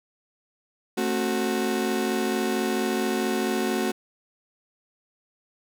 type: chord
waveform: 35% pulse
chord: F# diminished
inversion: first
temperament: just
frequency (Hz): 222 / 266.4 / 370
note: A3 / C4 / F#4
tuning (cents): +16 / +31 / 0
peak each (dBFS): -26 / -28 / -25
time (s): 0.97-3.92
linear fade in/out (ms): 10
effects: none